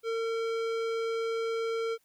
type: tone with tanh clipping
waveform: sine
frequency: 454.6 Hz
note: A#4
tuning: 43 cents flat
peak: -31 dBFS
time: 0.03-1.98 s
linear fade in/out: 50 ms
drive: 18 dB
effects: white hiss -71 dBFS RMS until 2.04 s